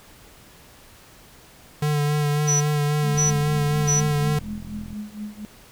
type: tone with vibrato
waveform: square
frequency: 148 Hz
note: D3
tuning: 14 cents sharp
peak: -20 dBFS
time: 1.82-4.39 s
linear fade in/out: 5 ms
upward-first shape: sine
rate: 3.7 Hz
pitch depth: 23 cents each way
type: tone bursts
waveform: sine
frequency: 5920 Hz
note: F#8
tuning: in tune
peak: -19 dBFS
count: 3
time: 2.47-4.01 s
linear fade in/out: 20 ms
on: 140 ms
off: 560 ms
type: tone with tremolo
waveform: sine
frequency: 210 Hz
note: G#3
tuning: 19 cents sharp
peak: -27 dBFS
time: 3.03-5.45 s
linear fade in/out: 0 ms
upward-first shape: triangle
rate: 4.2 Hz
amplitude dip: 95%
type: click train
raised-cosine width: 5 ms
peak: -26 dBFS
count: 77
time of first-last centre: 3.15-4.93 s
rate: 42.7 Hz
effects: pink hiss -49 dBFS RMS until 5.71 s